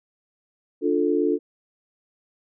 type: chord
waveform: sine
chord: D minor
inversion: none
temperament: just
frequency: 293.7 / 352.4 / 440.5 Hz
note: D4 / F4 / A4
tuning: 0 / +16 / +2 cents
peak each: -23 dBFS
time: 0.81-1.39 s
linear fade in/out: 50 ms
effects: none